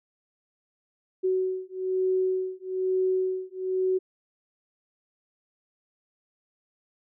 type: beating tone pair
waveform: sine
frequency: 373.1 / 374.2 Hz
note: F#4 / F#4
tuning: +14 / +20 cents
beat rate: 1.1 Hz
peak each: -27 dBFS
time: 1.23-3.99 s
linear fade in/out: 20 ms
effects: none